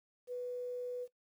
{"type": "tone with quantisation", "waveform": "sine", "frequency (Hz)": 493.9, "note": "B4", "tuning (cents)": 0, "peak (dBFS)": -37, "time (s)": [0.27, 1.08], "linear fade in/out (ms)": 50, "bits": 11, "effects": ["noise-tail reverb RT60 0.1 s tail -17 dB re dry"]}